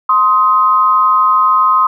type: tone pair together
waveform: sine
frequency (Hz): 1046.5 / 1259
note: C6 / D#6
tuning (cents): 0 / +20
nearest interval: minor third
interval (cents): 320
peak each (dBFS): -10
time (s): 0.09-1.87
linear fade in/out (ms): 5
effects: none